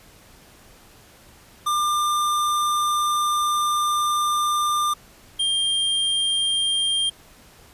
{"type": "tone pair in turn", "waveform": "square", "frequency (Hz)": [1197, 3196], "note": ["D6", "G7"], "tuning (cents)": [33, 33], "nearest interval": "octave + perfect fourth", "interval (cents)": 1700, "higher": "second", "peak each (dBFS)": -20, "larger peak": "neither", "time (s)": [[1.66, 4.94], [5.39, 7.1]], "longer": "first", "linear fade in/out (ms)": 10, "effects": ["pink hiss -50 dBFS RMS until 7.73 s", "resampled to 32000 Hz"]}